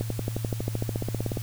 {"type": "accelerating click train", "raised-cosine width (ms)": 2, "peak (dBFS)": -15, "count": 20, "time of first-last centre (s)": [0.01, 1.372], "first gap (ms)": 93, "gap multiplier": 0.97, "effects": ["added 112 Hz sine -30 dBFS peak until 1.42 s", "white hiss -44 dBFS RMS until 1.42 s"]}